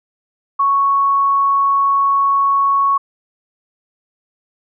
sine tone, 1108.7 Hz, C#6, in tune, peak -11 dBFS, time 0.59-2.98 s, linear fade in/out 10 ms, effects none

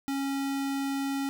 square tone, 275.1 Hz, C#4, 13 cents flat, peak -29 dBFS, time 0.08-1.29 s, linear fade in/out 0 ms, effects none

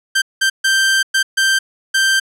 sawtooth tone bursts at uneven times, 1568 Hz, G6, in tune, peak -8 dBFS, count 6, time 0.15-0.22 / 0.41-0.5 / 0.64-1.03 / 1.14-1.23 / 1.37-1.59 / 1.94-2.2 s, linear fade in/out 10 ms, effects low-pass 11000 Hz 12 dB/octave

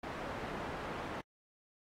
white low-pass noise, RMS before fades -42 dBFS, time 0.03-1.21 s, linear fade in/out 5 ms, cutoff 1100 Hz, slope 12 dB/octave, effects AAC 48 kbps

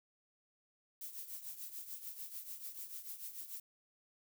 violet noise with tremolo, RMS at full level -44 dBFS, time 1.01-3.6 s, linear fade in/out 2 ms, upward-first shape triangle, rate 6.8 Hz, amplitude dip 75%, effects none

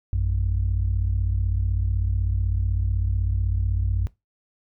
sine tone pair together, 56.53 / 92.5 Hz, A1 / F#2, +48 / 0 cents, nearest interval major sixth, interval 852 cents, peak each -22 dBFS, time 0.13-4.07 s, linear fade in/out 0 ms, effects noise-tail reverb RT60 0.2 s tail -20 dB re dry + tanh soft clip ceiling -14 dBFS

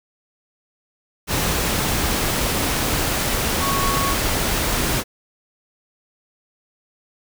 sine tone in noise, 1108.7 Hz, C#6, in tune, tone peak -22 dBFS, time 3.59-4.16 s, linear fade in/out 50 ms, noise pink, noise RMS -21 dBFS, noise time 1.27-5.04 s, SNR -4 dB, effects none

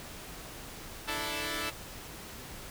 5% pulse chord, D suspended second, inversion none, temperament equal, 293.7 / 329.6 / 440 Hz, D4 / E4 / A4, 0 / 0 / 0 cents, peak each -26 dBFS, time 1.07-1.71 s, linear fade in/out 20 ms, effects pink hiss -45 dBFS RMS until 2.7 s

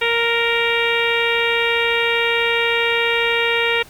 harmonic tone, 466.2 Hz, A#4, in tune, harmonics 1 / 2 / 3 / 4 / 5 / 6 / 7 / 8, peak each -21 / -26 / -26 / -23 / -21 / -24 / -29 / -29 dBFS, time 0.01-3.83 s, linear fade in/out 10 ms, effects pink hiss -44 dBFS RMS until 3.89 s

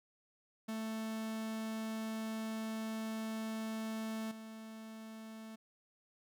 45% pulse tone with level steps, 220.9 Hz, A3, 7 cents sharp, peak -38 / -47 dBFS, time 0.68-5.56 s, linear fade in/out 10 ms, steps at 4.31 s, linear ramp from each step 5 ms, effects none

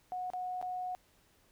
sine tone with dropouts, 731 Hz, F#5, 21 cents flat, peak -35 dBFS, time 0.12-0.95 s, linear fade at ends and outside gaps 0 ms, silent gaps 0.302-0.335 / 0.614-0.626 s, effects pink hiss -68 dBFS RMS until 1.51 s

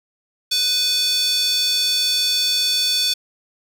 square tone with high-pass filter, 497.4 Hz, B4, 12 cents sharp, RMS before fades -19 dBFS, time 0.51-3.14 s, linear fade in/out 10 ms, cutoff 4000 Hz, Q 6.8, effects none

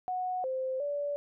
sine tone with pitch steps, 735 / 521 / 577 Hz, F#5 / C5 / D5, -12 / -7 / -31 cents, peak -30 dBFS, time 0.08-1.16 s, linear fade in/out 0 ms, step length 360 ms, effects none

